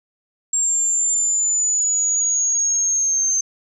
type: exponential sweep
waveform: sine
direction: down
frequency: 7459 to 6272 Hz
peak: -16 dBFS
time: 0.53-3.41 s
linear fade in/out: 5 ms
effects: none